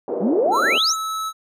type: band-pass noise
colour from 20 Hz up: pink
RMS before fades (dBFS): -25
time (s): 0.08-0.78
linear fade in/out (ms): 2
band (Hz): 350 to 590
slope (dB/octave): 24
type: exponential sweep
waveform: sine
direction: up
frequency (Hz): 170 to 7480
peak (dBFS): -16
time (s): 0.2-0.96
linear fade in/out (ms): 50
type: tone with pitch glide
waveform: square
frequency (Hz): 1334 to 1300.5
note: E6 to E6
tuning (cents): +20 to -24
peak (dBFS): -24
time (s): 0.51-1.33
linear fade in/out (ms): 50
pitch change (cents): -44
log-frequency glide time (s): 0.7-0.79
effects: resampled to 32000 Hz